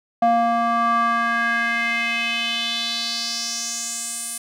square tone with band-pass filter sweep, 233.1 Hz, A#3, in tune, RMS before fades -22 dBFS, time 0.22-4.38 s, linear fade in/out 5 ms, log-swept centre 740 to 9700 Hz, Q 3.6, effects none

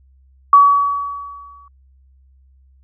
sine tone with exponential decay, 1135 Hz, C#6, 41 cents sharp, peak -3 dBFS, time 0.53-1.68 s, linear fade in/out 2 ms, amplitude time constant 250 ms, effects added 66 Hz sine -48 dBFS peak until 2.83 s

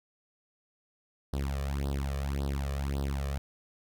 sawtooth tone with flanger, 69.3 Hz, C#2, in tune, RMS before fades -32 dBFS, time 1.33-3.38 s, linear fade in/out 0 ms, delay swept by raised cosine 0.21 to 1.71 ms, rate 1.8 Hz, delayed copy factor +0.95, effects none

